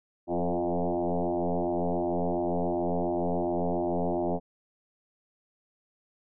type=tone with frequency modulation; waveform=sine; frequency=175.8 Hz; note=F3; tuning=12 cents sharp; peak=-25 dBFS; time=0.27-4.4 s; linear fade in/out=50 ms; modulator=87.2 Hz; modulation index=6.9; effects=none